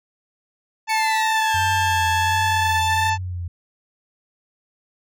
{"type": "harmonic tone", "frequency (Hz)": 880, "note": "A5", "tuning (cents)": 0, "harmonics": [1, 2, 3, 4, 5, 6, 7, 8], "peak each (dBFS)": [-19, -26, -28, -36, -37, -39, -38, -39], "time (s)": [0.87, 3.18], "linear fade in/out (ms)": 50}
{"type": "exponential two-way sweep", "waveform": "30% pulse", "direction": "down then up", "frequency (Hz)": [2240, 1587, 1797], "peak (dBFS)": -23, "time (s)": [0.89, 3.1], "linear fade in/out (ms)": 5, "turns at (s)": 1.58}
{"type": "tone with vibrato", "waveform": "sine", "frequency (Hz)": 89.4, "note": "F2", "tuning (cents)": 41, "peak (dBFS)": -25, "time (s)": [1.54, 3.48], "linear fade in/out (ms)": 5, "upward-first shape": "triangle", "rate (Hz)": 1.4, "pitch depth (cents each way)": 82}
{"effects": []}